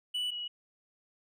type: tone pair in turn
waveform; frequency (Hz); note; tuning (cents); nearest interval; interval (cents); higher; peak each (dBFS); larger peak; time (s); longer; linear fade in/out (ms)
triangle / sine; 2960 / 2921; F#7 / F#7; 0 / -23; unison; 23; first; -29 / -35; first; 0.14-0.31 / 0.31-0.48; neither; 10
effects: none